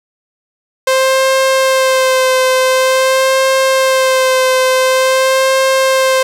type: tone with vibrato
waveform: sawtooth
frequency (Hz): 523.3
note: C5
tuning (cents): 0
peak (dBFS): -5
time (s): 0.87-6.23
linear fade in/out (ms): 5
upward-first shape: sine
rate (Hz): 0.47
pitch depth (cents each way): 22
effects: low-pass 12000 Hz 12 dB/octave + 7-bit